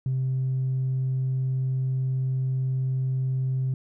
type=tone with tanh clipping; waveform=triangle; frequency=130.81 Hz; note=C3; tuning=in tune; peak=-23 dBFS; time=0.06-3.74 s; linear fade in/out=2 ms; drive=5 dB; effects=none